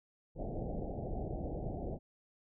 pink low-pass noise, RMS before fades -39 dBFS, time 0.35-1.99 s, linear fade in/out 50 ms, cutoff 780 Hz, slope 96 dB/octave, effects none

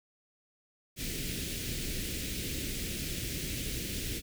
pink band-stop noise, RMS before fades -36 dBFS, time 0.96-4.22 s, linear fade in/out 50 ms, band 420 to 2100 Hz, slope 24 dB/octave, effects none

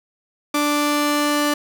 sawtooth tone pair together, 293.6 / 587.3 Hz, D4 / D5, 0 / 0 cents, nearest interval octave, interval 1200 cents, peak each -15 dBFS, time 0.54-1.54 s, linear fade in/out 5 ms, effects none

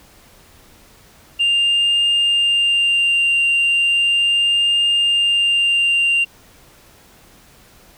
sine tone with vibrato, 2794 Hz, F7, in tune, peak -11 dBFS, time 1.39-6.25 s, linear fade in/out 20 ms, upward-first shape triangle, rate 0.36 Hz, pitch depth 11 cents each way, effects tanh soft clip ceiling -11 dBFS + pink hiss -48 dBFS RMS until 7.97 s

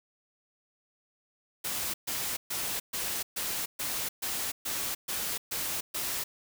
white noise bursts, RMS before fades -33 dBFS, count 11, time 1.64-6.24 s, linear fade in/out 10 ms, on 300 ms, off 130 ms, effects none

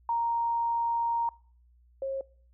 sine tone pair in turn, 932.3 / 540 Hz, A#5 / C#5, 0 / -45 cents, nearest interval major sixth, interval 945 cents, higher first, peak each -25 / -29 dBFS, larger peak first, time 0.09-1.29 / 2.02-2.21 s, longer first, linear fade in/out 2 ms, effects noise-tail reverb RT60 0.5 s tail -24 dB re dry + added 60 Hz sine -58 dBFS peak until 2.53 s

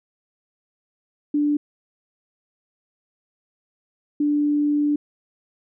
sine tone pair in turn, 293.7 / 293.7 Hz, D4 / D4, 0 / 0 cents, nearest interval unison, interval 0 cents, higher neither, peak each -17 dBFS, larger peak neither, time 1.34-1.57 / 4.2-4.96 s, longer second, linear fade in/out 5 ms, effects none

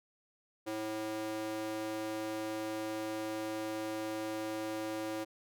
square tone with high-pass filter, 108.7 Hz, A2, 21 cents flat, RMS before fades -38 dBFS, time 0.66-5.25 s, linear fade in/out 20 ms, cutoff 400 Hz, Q 3, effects none

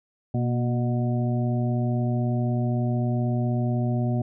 harmonic tone with a mistuned harmonic, 122.3 Hz, B2, 16 cents flat, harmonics 1 / 2 / 3 / 5 / 6, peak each -23 / -27 / -35 / -35 / -37 dBFS, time 0.34-4.22 s, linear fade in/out 5 ms, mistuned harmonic 2, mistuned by -45 cents, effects none

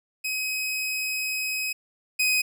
sawtooth tone pair in turn, 2534 / 2512 Hz, D#7 / D#7, +31 / +16 cents, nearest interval unison, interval 15 cents, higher first, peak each -23 / -17 dBFS, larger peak second, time 0.24-1.73 / 2.19-2.42 s, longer first, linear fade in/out 10 ms, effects none

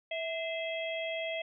harmonic tone with a mistuned harmonic, 652 Hz, E5, 19 cents flat, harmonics 1 / 3 / 4 / 5, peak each -35 / -40 / -41 / -42 dBFS, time 0.11-1.42 s, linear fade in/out 5 ms, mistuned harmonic 3, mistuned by +91 cents, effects none

